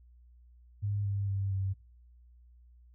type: tone with pitch steps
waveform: sine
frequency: 102 / 100.07 / 98.18 / 96.33 Hz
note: G#2 / G2 / G2 / G2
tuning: -31 / +36 / +3 / -30 cents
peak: -29 dBFS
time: 0.82-1.74 s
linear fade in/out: 20 ms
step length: 230 ms
effects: noise-tail reverb RT60 0.4 s tail -23 dB re dry + added 60 Hz sine -55 dBFS peak until 2.94 s